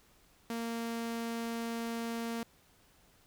sawtooth tone, 231 Hz, A#3, 16 cents flat, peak -31 dBFS, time 0.5-2.43 s, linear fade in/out 2 ms, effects pink hiss -65 dBFS RMS until 3.26 s

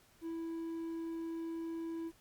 triangle tone with quantisation, 329.6 Hz, E4, in tune, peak -36 dBFS, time 0.21-2.12 s, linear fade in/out 50 ms, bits 11, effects pink hiss -66 dBFS RMS until 2.2 s + Opus 48 kbps

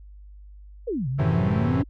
sine exponential two-way sweep, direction down then up, 523.3 to 125.2 to 290 Hz, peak -24 dBFS, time 0.87-1.84 s, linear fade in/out 10 ms, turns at 1.08 s
45% pulse chord, F# half-diminished seventh, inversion none, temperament equal, 92.5 / 110 / 130.81 / 164.81 Hz, F#2 / A2 / C3 / E3, 0 / 0 / 0 / 0 cents, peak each -27 dBFS, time 1.18-1.83 s, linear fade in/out 20 ms
effects added 50 Hz sine -42 dBFS peak until 1.89 s + low-pass 2000 Hz 12 dB/octave

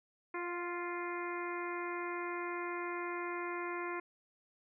harmonic tone with a mistuned harmonic, 349.2 Hz, F4, in tune, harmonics 1 / 2 / 3 / 4 / 5 / 6 / 7, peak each -40 / -48 / -42 / -47 / -48 / -46 / -51 dBFS, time 0.34-4 s, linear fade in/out 5 ms, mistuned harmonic 2, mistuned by +17 cents, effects none

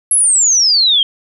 sine exponential sweep, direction down, 11175 to 3136 Hz, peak -8 dBFS, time 0.11-1.03 s, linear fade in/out 2 ms, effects none

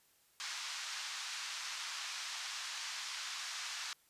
white band-pass noise, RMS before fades -43 dBFS, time 0.4-3.93 s, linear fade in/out 0 ms, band 970 to 6300 Hz, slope 24 dB/octave, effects white hiss -70 dBFS RMS until 4.09 s + resampled to 32000 Hz

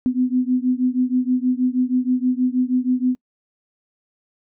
sine beating tone pair, 250 / 256.3 Hz, B3 / C4, +21 / -36 cents, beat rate 6.3 Hz, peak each -19 / -20 dBFS, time 0.06-3.15 s, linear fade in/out 0 ms, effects noise-tail reverb RT60 0.1 s tail -26 dB re dry

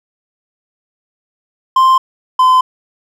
triangle tone pair in turn, 1046.5 / 1024.4 Hz, C6 / C6, 0 / -37 cents, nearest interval unison, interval 37 cents, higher first, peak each -4 dBFS, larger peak neither, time 1.76-1.98 / 2.39-2.61 s, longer neither, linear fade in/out 5 ms, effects none

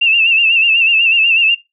sine tone with vibrato, 2700 Hz, E7, 41 cents sharp, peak -8 dBFS, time 0.01-1.55 s, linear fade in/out 10 ms, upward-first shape sine, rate 8.1 Hz, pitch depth 72 cents each way, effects noise-tail reverb RT60 0.2 s tail -19 dB re dry

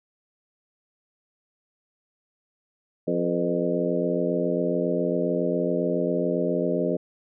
harmonic tone with a mistuned harmonic, 87.31 Hz, F2, in tune, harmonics 2 / 3 / 4 / 5 / 6 / 7, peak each -29 / -29 / -29 / -29 / -29 / -29 dBFS, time 3.07-6.97 s, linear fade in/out 10 ms, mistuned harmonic 6, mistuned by -56 cents, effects none

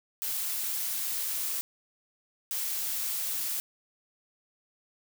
blue noise bursts at uneven times, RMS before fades -32 dBFS, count 2, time 0.22-1.61 / 2.51-3.6 s, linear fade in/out 0 ms, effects none

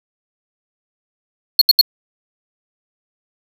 square tone bursts, 4328 Hz, C#8, 42 cents flat, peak -5 dBFS, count 3, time 1.59-1.812 s, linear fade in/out 2 ms, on 24 ms, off 75 ms, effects none

